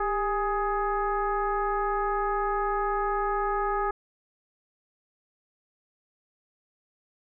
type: tone with frequency modulation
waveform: sine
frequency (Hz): 826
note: G#5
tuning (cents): -10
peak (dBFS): -24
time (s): 0-3.91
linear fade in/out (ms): 5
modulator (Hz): 427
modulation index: 1.4
effects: none